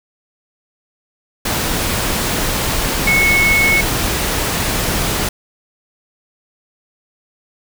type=tone in noise; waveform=sine; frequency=2200 Hz; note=C#7; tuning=14 cents flat; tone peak=-11 dBFS; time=3.07-3.81 s; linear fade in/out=5 ms; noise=pink; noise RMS=-18 dBFS; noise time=1.45-5.29 s; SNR=+4 dB; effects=none